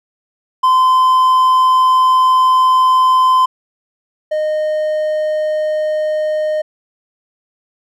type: tone pair in turn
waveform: triangle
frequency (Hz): 1029 / 615.2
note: C6 / D#5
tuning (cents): -29 / -20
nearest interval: major sixth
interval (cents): 891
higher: first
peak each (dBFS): -6 / -12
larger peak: first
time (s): 0.63-3.46 / 4.31-6.62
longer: first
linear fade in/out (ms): 10
effects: none